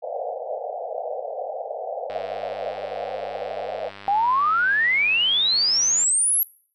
white band-pass noise, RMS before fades -30 dBFS, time 0.02-3.91 s, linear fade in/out 20 ms, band 470 to 770 Hz, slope 96 dB/octave
click train, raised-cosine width 0.3 ms, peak -23 dBFS, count 394, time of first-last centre 2.1-6.038 s, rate 99.8 Hz
sine exponential sweep, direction up, 778 to 11760 Hz, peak -17 dBFS, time 4.08-6.43 s, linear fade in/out 0 ms
effects noise-tail reverb RT60 0.5 s tail -22 dB re dry

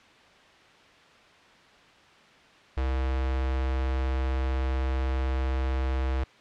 square tone with notch filter, 65.41 Hz, C2, in tune, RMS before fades -27 dBFS, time 2.77-6.24 s, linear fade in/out 5 ms, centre 180 Hz, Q 1.5, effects white hiss -54 dBFS RMS until 6.4 s + low-pass 3000 Hz 12 dB/octave

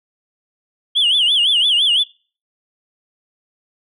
sine tone with vibrato, 3141 Hz, G7, 3 cents sharp, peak -10 dBFS, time 0.95-2.04 s, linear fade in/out 20 ms, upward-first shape sine, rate 5.9 Hz, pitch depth 190 cents each way, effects noise-tail reverb RT60 0.4 s tail -25 dB re dry + tanh soft clip ceiling -9 dBFS

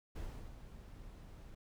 brown noise with ADSR envelope, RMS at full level -43 dBFS, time 0.15-1.55 s, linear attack 12 ms, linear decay 350 ms, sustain -9 dB, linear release 8 ms, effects none

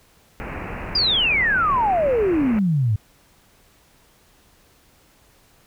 pink low-pass noise, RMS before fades -31 dBFS, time 0.4-2.59 s, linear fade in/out 0 ms, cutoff 2700 Hz, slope 96 dB/octave
sine exponential sweep, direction down, 4978 to 99.8 Hz, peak -16 dBFS, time 0.95-2.96 s, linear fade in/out 5 ms
effects pink hiss -56 dBFS RMS until 5.66 s

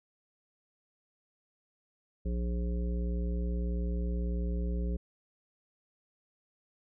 harmonic tone, 59.2 Hz, A#1, 27 cents sharp, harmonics 1 / 3 / 5 / 7 / 9, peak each -30 / -37 / -46 / -44 / -48 dBFS, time 2.25-4.97 s, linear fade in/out 10 ms, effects none

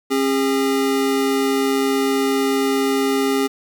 square tone pair together, 270.9 / 406.2 Hz, C#4 / G#4, -40 / -38 cents, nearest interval perfect fifth, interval 702 cents, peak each -20 dBFS, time 0.1-3.48 s, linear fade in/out 20 ms, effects 8-bit

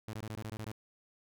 sawtooth tone bursts, 108.9 Hz, A2, 17 cents flat, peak -35 dBFS, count 9, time 0.08-0.716 s, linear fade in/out 0 ms, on 52 ms, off 21 ms, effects none

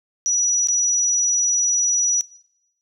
sine tone with dropouts, 5860 Hz, F#8, 18 cents flat, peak -17 dBFS, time 0.26-2.21 s, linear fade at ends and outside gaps 0 ms, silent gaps 0.672-0.685 s, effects noise-tail reverb RT60 0.8 s tail -20 dB re dry

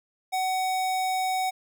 square tone, 750 Hz, F#5, 23 cents sharp, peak -25 dBFS, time 0.32-1.51 s, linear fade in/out 20 ms, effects none

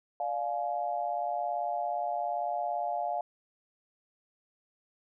sine chord, D diminished, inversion none, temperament just, 587.3 / 704.8 / 845.8 Hz, D5 / F5 / Ab5, 0 / +16 / +31 cents, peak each -37 / -31 / -36 dBFS, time 0.2-3.21 s, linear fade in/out 2 ms, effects none

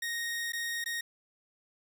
sawtooth tone with dropouts, 1864.7 Hz, A#6, in tune, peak -29 dBFS, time 0.02-1.01 s, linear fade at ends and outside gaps 5 ms, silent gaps 0.522-0.532 / 0.842-0.859 s, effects none

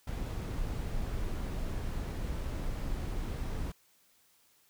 brown noise, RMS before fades -35 dBFS, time 0.07-3.72 s, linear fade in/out 5 ms, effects white hiss -67 dBFS RMS until 4.69 s

